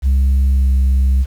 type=tone with pitch glide; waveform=sine; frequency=67 to 65.93 Hz; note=C2 to C2; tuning=+42 to +14 cents; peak=-7 dBFS; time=0.02-1.26 s; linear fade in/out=50 ms; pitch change=-28 cents; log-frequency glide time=0.51-0.69 s; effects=tanh soft clip ceiling -9 dBFS + 7-bit